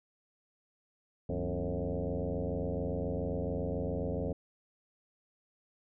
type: tone with frequency modulation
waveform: sine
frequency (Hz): 186.5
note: F#3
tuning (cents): +14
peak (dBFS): -31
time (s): 1.29-4.33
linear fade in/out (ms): 5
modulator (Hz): 87.2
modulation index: 4.8
effects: none